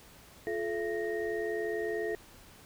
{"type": "tone cluster", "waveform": "sine", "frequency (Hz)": [351.3, 431.3, 674, 1861], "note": ["F4", "A4", "E5", "A#6"], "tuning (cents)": [10, -35, 38, -3], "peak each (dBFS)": [-37, -33, -40, -40], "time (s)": [0.47, 2.15], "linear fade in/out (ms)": 0, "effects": ["pink hiss -55 dBFS RMS until 2.65 s"]}